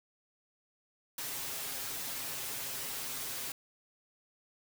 white noise with comb filter, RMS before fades -39 dBFS, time 1.18-3.52 s, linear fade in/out 2 ms, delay 7.4 ms, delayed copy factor +0.8, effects none

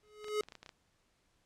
square tone with exponential growth, 422.7 Hz, G#4, 31 cents sharp, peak -29 dBFS, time 0.03-0.41 s, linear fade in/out 2 ms, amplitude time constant 82 ms
clicks, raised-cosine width 0.2 ms, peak -32 dBFS, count 9, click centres 0.244 / 0.283 / 0.435 / 0.486 / 0.522 / 0.553 / 0.63 / 0.662 / 0.692 s
effects pink hiss -74 dBFS RMS until 1.45 s + low-pass 9000 Hz 12 dB/octave

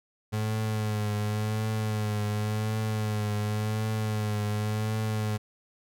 35% pulse tone with vibrato, 107 Hz, A2, 48 cents flat, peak -25 dBFS, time 0.32-5.38 s, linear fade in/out 20 ms, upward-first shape triangle, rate 0.91 Hz, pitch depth 43 cents each way, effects none

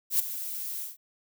violet noise with ADSR envelope, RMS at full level -22 dBFS, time 0.1-0.97 s, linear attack 94 ms, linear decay 10 ms, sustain -13 dB, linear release 150 ms, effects none

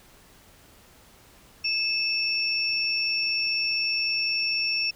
sine tone pair together, 2621 / 5455 Hz, E7 / F8, -11 / -42 cents, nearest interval octave + minor second, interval 1269 cents, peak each -26 dBFS, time 1.64-4.91 s, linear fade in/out 10 ms, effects pink hiss -54 dBFS RMS until 4.95 s

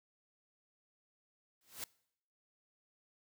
white noise with exponential growth, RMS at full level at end -39 dBFS, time 1.61-1.84 s, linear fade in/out 2 ms, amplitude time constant 49 ms, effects noise-tail reverb RT60 0.7 s tail -23 dB re dry

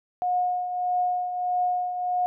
sine tone with tremolo, 722 Hz, F#5, 43 cents flat, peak -20 dBFS, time 0.22-2.26 s, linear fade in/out 0 ms, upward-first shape triangle, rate 1.6 Hz, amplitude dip 60%, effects none

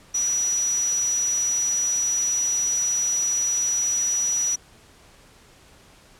sine tone in noise, 5860 Hz, F#8, 18 cents flat, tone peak -20 dBFS, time 0.14-4.56 s, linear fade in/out 10 ms, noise white, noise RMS -36 dBFS, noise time 0.14-4.56 s, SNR +13 dB, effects pink hiss -52 dBFS RMS until 6.19 s + low-pass 10000 Hz 12 dB/octave

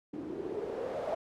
blue noise with low-pass filter sweep, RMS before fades -37 dBFS, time 0.13-1.15 s, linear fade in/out 10 ms, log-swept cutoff 300 to 630 Hz, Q 5.7, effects none

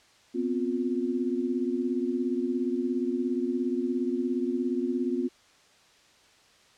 sine tone cluster, 245.9 / 263 / 354.1 Hz, B3 / C4 / F4, -7 / +9 / +24 cents, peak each -30 dBFS, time 0.34-5.29 s, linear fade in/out 20 ms, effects white hiss -59 dBFS RMS until 6.77 s + low-pass 6000 Hz 12 dB/octave

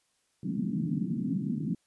pink band-pass noise, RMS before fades -31 dBFS, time 0.43-1.75 s, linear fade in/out 5 ms, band 150 to 280 Hz, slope 48 dB/octave, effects white hiss -73 dBFS RMS until 1.86 s + resampled to 24000 Hz

